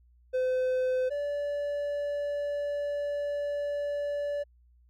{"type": "tone pair in turn", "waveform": "triangle", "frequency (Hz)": [511, 578.1], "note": ["C5", "D5"], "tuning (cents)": [-41, -27], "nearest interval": "major second", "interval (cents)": 214, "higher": "second", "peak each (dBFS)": [-23, -27], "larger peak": "first", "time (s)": [[0.33, 1.1], [1.1, 4.44]], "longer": "second", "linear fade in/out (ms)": 20, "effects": ["added 60 Hz sine -58 dBFS peak until 4.89 s"]}